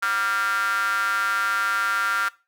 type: tone with high-pass filter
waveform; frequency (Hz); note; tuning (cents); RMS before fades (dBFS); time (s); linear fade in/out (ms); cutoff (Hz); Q
square; 106.7; G#2; +47; -23; 0.02-2.29; 10; 1400; 8.4
effects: noise-tail reverb RT60 0.3 s tail -20 dB re dry